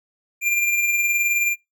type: tone with tremolo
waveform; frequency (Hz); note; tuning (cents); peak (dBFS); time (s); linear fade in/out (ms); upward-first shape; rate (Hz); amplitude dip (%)
square; 2387; D7; +28; -17; 0.41-1.56; 50; sine; 19; 40
effects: noise-tail reverb RT60 0.2 s tail -24 dB re dry